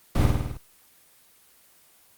brown noise with echo, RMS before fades -19 dBFS, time 0.15-0.26 s, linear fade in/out 5 ms, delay 52 ms, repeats 6, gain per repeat -3 dB, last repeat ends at 0.572 s, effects white hiss -57 dBFS RMS until 2.17 s + Opus 24 kbps

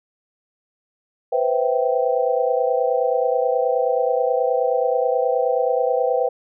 sine chord, C major seventh, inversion third, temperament equal with one note detuned, 493.9 / 523.3 / 659.3 / 777.7 Hz, B4 / C5 / E5 / G5, 0 / 0 / 0 / -14 cents, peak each -20 / -22 / -25 / -24 dBFS, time 1.32-6.29 s, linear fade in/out 10 ms, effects none

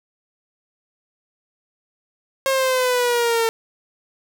sawtooth exponential sweep, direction down, 540 to 451.2 Hz, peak -13 dBFS, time 2.46-3.49 s, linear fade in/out 0 ms, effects none

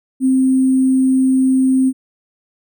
sine tone with sample-and-hold, 261.6 Hz, C4, in tune, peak -10 dBFS, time 0.2-1.93 s, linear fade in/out 50 ms, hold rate 8820 Hz, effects none

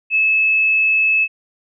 sine tone, 2600 Hz, E7, 24 cents flat, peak -12 dBFS, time 0.1-1.28 s, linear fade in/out 50 ms, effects none

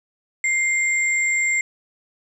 sine tone pair together, 2100 / 7451 Hz, C7 / A#8, +6 / -2 cents, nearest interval octave + minor seventh, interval 2192 cents, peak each -18 / -26 dBFS, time 0.44-1.61 s, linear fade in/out 2 ms, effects none

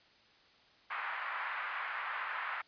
pink band-pass noise, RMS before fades -39 dBFS, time 0.9-2.62 s, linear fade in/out 10 ms, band 1000 to 2100 Hz, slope 24 dB/octave, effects white hiss -64 dBFS RMS until 2.67 s + resampled to 11025 Hz

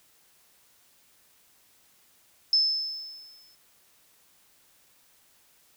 sine tone with exponential decay, 5250 Hz, E8, 8 cents flat, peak -17 dBFS, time 2.53-3.55 s, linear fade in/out 1 ms, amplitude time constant 220 ms, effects white hiss -62 dBFS RMS until 5.76 s

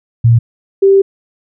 sine tone pair in turn, 116.54 / 391.2 Hz, A#2 / G4, 0 / -4 cents, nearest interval octave + major sixth, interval 2096 cents, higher second, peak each -4 dBFS, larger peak neither, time 0.24-0.39 / 0.82-1.02 s, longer second, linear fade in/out 10 ms, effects none

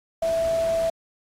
sine tone in noise, 659.3 Hz, E5, in tune, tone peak -20 dBFS, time 0.22-0.9 s, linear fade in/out 5 ms, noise pink, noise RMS -38 dBFS, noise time 0.22-0.9 s, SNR +15 dB, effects low-pass 11000 Hz 12 dB/octave + AAC 48 kbps

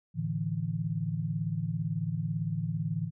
sine chord, A suspended fourth, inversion none, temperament equal, 110 / 146.83 / 164.81 Hz, A2 / D3 / E3, 0 / 0 / 0 cents, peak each -35 / -34 / -32 dBFS, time 0.14-3.11 s, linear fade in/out 50 ms, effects none

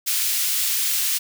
white high-pass noise, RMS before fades -22 dBFS, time 0.06-1.19 s, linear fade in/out 20 ms, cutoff 2400 Hz, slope 12 dB/octave, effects none

